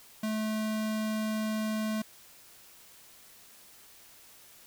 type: tone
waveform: square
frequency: 216.7 Hz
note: A3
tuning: 26 cents flat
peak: -30 dBFS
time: 0.23-2.02 s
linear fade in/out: 5 ms
effects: white hiss -55 dBFS RMS until 4.66 s